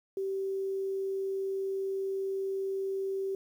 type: tone with quantisation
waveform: sine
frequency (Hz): 387.5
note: G4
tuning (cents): -20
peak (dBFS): -30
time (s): 0.17-3.35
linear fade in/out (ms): 2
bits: 10
effects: none